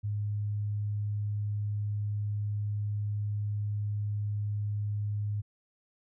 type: tone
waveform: sine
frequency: 103.83 Hz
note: G#2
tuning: in tune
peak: -29 dBFS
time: 0.03-5.42 s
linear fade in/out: 20 ms
effects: none